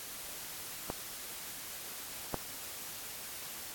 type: clicks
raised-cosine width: 1 ms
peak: -21 / -18 dBFS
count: 2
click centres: 0.901 / 2.343 s
effects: white hiss -44 dBFS RMS until 3.74 s + AAC 64 kbps